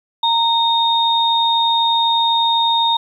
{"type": "tone pair together", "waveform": "sine", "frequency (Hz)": [924, 3696], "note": ["A#5", "A#7"], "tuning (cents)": [-16, -16], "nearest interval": "2 octaves", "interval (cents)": 2400, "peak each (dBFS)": [-15, -16], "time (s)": [0.23, 2.97], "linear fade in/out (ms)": 5, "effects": ["8-bit"]}